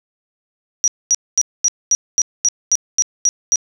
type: tone bursts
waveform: sine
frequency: 5790 Hz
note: F#8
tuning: 38 cents flat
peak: -10 dBFS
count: 11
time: 0.84-3.558 s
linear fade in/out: 0 ms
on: 38 ms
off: 230 ms
effects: none